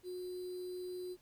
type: tone with sample-and-hold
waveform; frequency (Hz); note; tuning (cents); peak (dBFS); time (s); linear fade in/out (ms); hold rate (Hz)
sine; 362.6; F#4; -35; -40; 0.03-1.17; 50; 4410
effects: pink hiss -69 dBFS RMS until 1.21 s